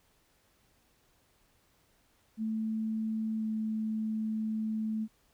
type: tone with pitch glide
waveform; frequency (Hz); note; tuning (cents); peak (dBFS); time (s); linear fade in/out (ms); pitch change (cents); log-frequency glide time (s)
sine; 220 to 218.4; A3 to A3; 0 to -13; -30; 2.37-5.08; 50; -13; 3.38-3.44
effects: pink hiss -69 dBFS RMS until 5.33 s